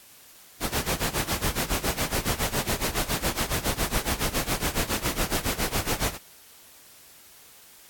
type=noise with tremolo; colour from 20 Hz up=pink; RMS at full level=-24 dBFS; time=0.6-6.18 s; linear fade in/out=50 ms; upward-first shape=sine; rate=7.2 Hz; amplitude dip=85%; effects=white hiss -51 dBFS RMS until 7.89 s + AAC 64 kbps